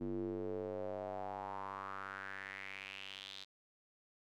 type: tone with band-pass filter sweep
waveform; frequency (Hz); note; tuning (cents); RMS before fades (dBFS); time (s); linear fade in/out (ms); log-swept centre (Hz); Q
square; 48.61; G1; -14; -44; 0-3.45; 20; 290 to 3900; 4.4
effects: none